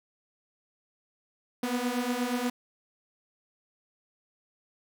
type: beating tone pair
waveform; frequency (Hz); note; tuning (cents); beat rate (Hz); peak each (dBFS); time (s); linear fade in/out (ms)
sawtooth; 240.7 / 249.1; B3 / B3; -44 / +15; 8.4; -28 / -26; 1.63-2.5; 5
effects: none